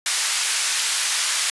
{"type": "band-pass noise", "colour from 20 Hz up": "white", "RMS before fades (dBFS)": -22, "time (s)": [0.06, 1.5], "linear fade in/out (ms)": 2, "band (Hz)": [1300, 9700], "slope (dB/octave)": 12, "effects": ["resampled to 24000 Hz"]}